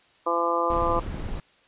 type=harmonic tone; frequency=170 Hz; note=F3; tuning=46 cents flat; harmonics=2 / 3 / 4 / 5 / 6 / 7; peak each=-31 / -27 / -31 / -32 / -27 / -27 dBFS; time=0.26-1 s; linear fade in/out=10 ms
type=noise; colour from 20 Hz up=brown; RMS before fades=-31 dBFS; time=0.7-1.4 s; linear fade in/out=2 ms
type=clicks; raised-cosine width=3 ms; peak=-25 dBFS; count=9; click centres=0.72 / 0.768 / 0.821 / 0.927 / 0.966 / 1.064 / 1.145 / 1.197 / 1.289 s
effects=white hiss -59 dBFS RMS until 1.67 s + resampled to 8000 Hz